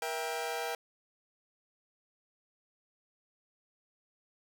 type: chord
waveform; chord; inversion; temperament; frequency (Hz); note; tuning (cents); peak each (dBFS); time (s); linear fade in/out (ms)
sawtooth; E diminished; second; just; 474.7 / 659.3 / 791.1; Bb4 / E5 / G5; +31 / 0 / +16; -34 / -36 / -34; 0.02-0.75; 2
effects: none